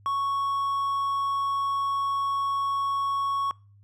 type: tone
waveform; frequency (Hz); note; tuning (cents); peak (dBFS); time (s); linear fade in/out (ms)
triangle; 1108.7; C#6; 0; -22; 0.06-3.51; 0
effects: noise-tail reverb RT60 0.4 s tail -26 dB re dry + added 101 Hz sine -52 dBFS peak until 3.83 s